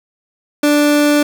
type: tone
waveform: 30% pulse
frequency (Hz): 293.7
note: D4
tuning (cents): 0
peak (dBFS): -7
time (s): 0.63-1.23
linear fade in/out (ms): 5
effects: none